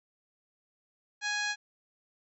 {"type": "harmonic tone", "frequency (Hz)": 830.6, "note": "G#5", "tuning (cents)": 0, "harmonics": [1, 2, 3, 4, 5, 6, 7, 8, 9], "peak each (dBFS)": [-40, -32, -38, -42, -38, -48, -42, -47, -49], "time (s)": [1.21, 1.56], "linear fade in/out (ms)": 50, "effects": []}